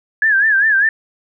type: tone with vibrato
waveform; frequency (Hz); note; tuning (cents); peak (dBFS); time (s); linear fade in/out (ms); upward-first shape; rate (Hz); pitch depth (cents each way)
sine; 1672; G#6; +11; -10; 0.22-0.89; 2; sine; 5; 120
effects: none